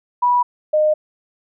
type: tone pair in turn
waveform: sine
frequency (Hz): 978 / 612.6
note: B5 / D#5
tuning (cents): -17 / -27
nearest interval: minor sixth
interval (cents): 810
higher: first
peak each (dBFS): -12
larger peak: neither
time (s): 0.22-0.43 / 0.73-0.94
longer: neither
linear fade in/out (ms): 10
effects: none